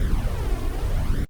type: noise with flanger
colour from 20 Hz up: brown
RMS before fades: -22 dBFS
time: 0-1.25 s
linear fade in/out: 2 ms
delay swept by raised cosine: 0.55 to 2.85 ms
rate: 0.81 Hz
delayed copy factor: +0.8
effects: Opus 24 kbps